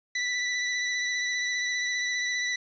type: tone with vibrato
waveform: sawtooth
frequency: 1975.5 Hz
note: B6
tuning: in tune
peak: -23 dBFS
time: 0.15-2.56 s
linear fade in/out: 5 ms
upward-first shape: triangle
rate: 15 Hz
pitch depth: 21 cents each way
effects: resampled to 16000 Hz + 9-bit